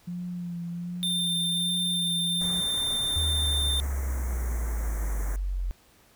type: tone with vibrato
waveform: sine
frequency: 174.61 Hz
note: F3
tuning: in tune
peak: -31 dBFS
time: 0.07-2.61 s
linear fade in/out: 10 ms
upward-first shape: sine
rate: 1.3 Hz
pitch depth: 32 cents each way
type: tone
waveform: square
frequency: 3594 Hz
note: A7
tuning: 36 cents sharp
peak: -26 dBFS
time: 1.03-3.8 s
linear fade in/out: 0 ms
type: band-stop noise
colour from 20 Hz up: pink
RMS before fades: -40 dBFS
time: 2.41-5.36 s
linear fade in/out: 0 ms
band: 2200 to 5800 Hz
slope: 96 dB/octave
type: exponential sweep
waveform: sine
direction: down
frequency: 82.41 to 43.88 Hz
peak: -26 dBFS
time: 3.16-5.71 s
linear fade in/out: 0 ms
effects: pink hiss -59 dBFS RMS until 6.15 s